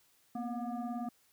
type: tone with frequency modulation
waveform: sine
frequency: 233.1 Hz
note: A#3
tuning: in tune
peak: -35 dBFS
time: 0.35-1.09 s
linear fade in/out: 5 ms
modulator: 484 Hz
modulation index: 1.2
effects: white hiss -69 dBFS RMS until 1.32 s